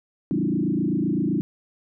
sine tone with frequency modulation, 244 Hz, B3, 21 cents flat, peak -20 dBFS, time 0.31-1.41 s, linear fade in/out 0 ms, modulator 27.8 Hz, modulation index 3.2, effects none

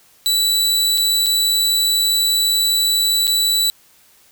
sawtooth tone with dropouts, 3951 Hz, B7, in tune, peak -11 dBFS, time 0.26-3.7 s, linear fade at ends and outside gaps 0 ms, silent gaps 0.976-0.98 / 1.261-1.266 / 3.27-3.277 s, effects white hiss -52 dBFS RMS until 4.31 s

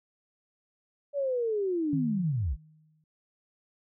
sine linear sweep, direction down, 580 to 47.49 Hz, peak -26 dBFS, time 1.13-2.57 s, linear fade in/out 50 ms
sine tone with exponential decay, 155.56 Hz, D#3, in tune, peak -27 dBFS, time 1.93-3.04 s, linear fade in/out 2 ms, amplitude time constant 240 ms
effects none

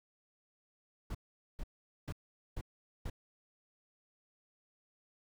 brown noise bursts, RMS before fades -39 dBFS, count 5, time 1.1-3.1 s, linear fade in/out 5 ms, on 48 ms, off 440 ms, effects none

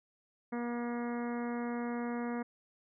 harmonic tone, 238.9 Hz, A#3, 43 cents sharp, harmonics 1 / 2 / 3 / 4 / 5 / 6 / 7 / 8 / 9, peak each -35 / -41 / -45 / -47 / -49 / -51 / -52 / -53 / -54 dBFS, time 0.52-2.43 s, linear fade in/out 10 ms, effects none

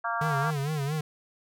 harmonic tone, 231.1 Hz, A#3, 15 cents flat, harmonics 3 / 4 / 5 / 6 / 7, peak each -33 / -34 / -32 / -33 / -36 dBFS, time 0.04-0.51 s, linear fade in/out 10 ms
square tone with vibrato, 146.83 Hz, D3, in tune, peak -28 dBFS, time 0.21-1.01 s, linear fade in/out 5 ms, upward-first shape sine, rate 4.4 Hz, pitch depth 120 cents each way
effects none

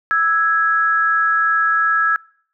sine tone pair together, 1318.5 / 1661.2 Hz, E6 / G#6, 0 / 0 cents, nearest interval major third, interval 400 cents, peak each -16 dBFS, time 0.11-2.16 s, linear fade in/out 0 ms, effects noise-tail reverb RT60 0.6 s tail -25 dB re dry

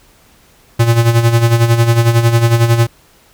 square tone with tremolo, 116.54 Hz, A#2, in tune, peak -6 dBFS, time 0.79-2.87 s, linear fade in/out 10 ms, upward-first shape sine, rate 11 Hz, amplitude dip 65%, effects pink hiss -48 dBFS RMS until 3.33 s

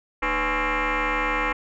sine tone with frequency modulation, 499.5 Hz, B4, 20 cents sharp, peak -20 dBFS, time 0.22-1.53 s, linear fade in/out 10 ms, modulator 268 Hz, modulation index 7.3, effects tanh soft clip ceiling -17 dBFS

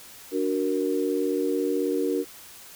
sine chord, D augmented, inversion none, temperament equal with one note detuned, 291.8 / 370 / 466.2 Hz, D4 / F#4 / A#4, -11 / 0 / 0 cents, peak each -27 dBFS, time 0.31-2.25 s, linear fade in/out 50 ms, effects white hiss -46 dBFS RMS until 2.75 s

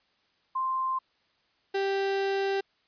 sine / 35% pulse tone pair in turn, 1046.5 / 392 Hz, C6 / G4, 0 / 0 cents, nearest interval octave + perfect fourth, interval 1700 cents, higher first, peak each -26 / -24 dBFS, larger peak second, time 0.55-0.99 / 1.74-2.61 s, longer second, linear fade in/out 10 ms, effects white hiss -69 dBFS RMS until 2.87 s + resampled to 11025 Hz

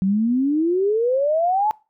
sine exponential sweep, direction up, 185 to 880 Hz, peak -16 dBFS, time 0.02-1.71 s, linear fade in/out 0 ms, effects noise-tail reverb RT60 0.3 s tail -23 dB re dry

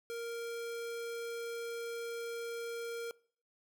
square tone, 466.2 Hz, A#4, in tune, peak -39 dBFS, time 0.1-3.11 s, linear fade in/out 0 ms, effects noise-tail reverb RT60 0.5 s tail -23 dB re dry

